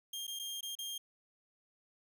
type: tone with dropouts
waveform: sawtooth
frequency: 3210 Hz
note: G7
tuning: 40 cents sharp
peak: -36 dBFS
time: 0.13-0.98 s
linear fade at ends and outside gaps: 5 ms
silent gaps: 0.269-0.277 / 0.391-0.395 / 0.609-0.628 / 0.753-0.787 s
effects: none